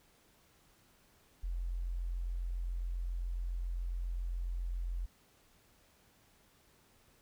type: tone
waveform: sine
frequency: 43.65 Hz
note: F1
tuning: in tune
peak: -34 dBFS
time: 1.43-5.06 s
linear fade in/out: 10 ms
effects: pink hiss -67 dBFS RMS until 7.21 s